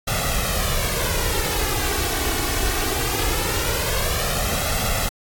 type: noise with flanger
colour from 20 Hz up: pink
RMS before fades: -22 dBFS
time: 0.07-5.09 s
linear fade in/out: 10 ms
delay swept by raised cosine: 1.5 to 2.7 ms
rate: 0.21 Hz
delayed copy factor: +0.7
effects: AAC 64 kbps